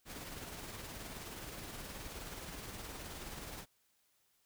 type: noise with tremolo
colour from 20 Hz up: pink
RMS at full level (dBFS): -45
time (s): 0.05-3.66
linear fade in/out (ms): 50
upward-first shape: triangle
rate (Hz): 19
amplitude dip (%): 40
effects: white hiss -75 dBFS RMS until 4.45 s